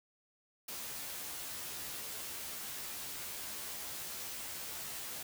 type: noise with comb filter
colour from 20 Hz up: white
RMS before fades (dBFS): -43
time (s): 0.68-5.23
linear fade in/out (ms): 5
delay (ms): 14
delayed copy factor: +1
effects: none